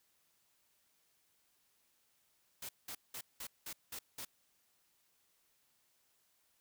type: noise bursts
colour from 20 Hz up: white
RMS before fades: -45 dBFS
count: 7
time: 2.62-4.25 s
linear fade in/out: 5 ms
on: 70 ms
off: 190 ms
effects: white hiss -75 dBFS RMS until 6.6 s